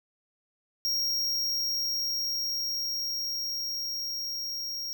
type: tone with level ramp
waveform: square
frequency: 5588 Hz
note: F8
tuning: in tune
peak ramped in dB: -26 to -33 dBFS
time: 0.85-4.93 s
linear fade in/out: 0 ms
effects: none